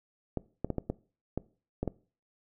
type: clicks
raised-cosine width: 2 ms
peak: -17 dBFS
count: 8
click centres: 0.373 / 0.646 / 0.703 / 0.783 / 0.9 / 1.376 / 1.83 / 1.877 s
effects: noise-tail reverb RT60 0.4 s tail -21 dB re dry